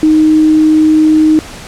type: tone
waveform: sine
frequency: 311.1 Hz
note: D#4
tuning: in tune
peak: -4 dBFS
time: 0.03-1.39 s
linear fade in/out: 0 ms
effects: pink hiss -29 dBFS RMS until 1.67 s + low-pass 9000 Hz 12 dB/octave